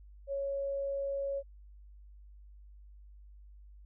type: tone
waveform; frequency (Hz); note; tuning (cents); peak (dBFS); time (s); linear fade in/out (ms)
sine; 554.4; C#5; 0; -32; 0.27-1.43; 50
effects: added 50 Hz sine -51 dBFS peak until 3.85 s

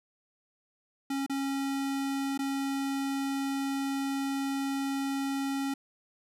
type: tone with dropouts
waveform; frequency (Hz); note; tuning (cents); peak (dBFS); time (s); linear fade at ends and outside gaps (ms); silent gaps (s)
square; 274; C#4; -20; -30; 1.1-5.74; 5; 1.264-1.296 / 2.377-2.39
effects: resampled to 32000 Hz

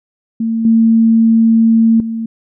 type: tone with level steps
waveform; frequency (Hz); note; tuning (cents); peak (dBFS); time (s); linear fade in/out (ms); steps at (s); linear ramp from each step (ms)
sine; 226.1; A3; +47; -13 / -6 / -17; 0.4-2.26; 5; 0.65 / 2; 2
effects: none

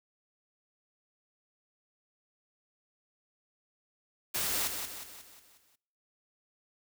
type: noise with echo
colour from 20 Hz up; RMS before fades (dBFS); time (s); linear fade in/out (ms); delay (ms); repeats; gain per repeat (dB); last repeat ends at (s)
white; -32; 4.34-4.68; 10; 180; 6; -6; 5.76
effects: noise-tail reverb RT60 0.8 s tail -25 dB re dry

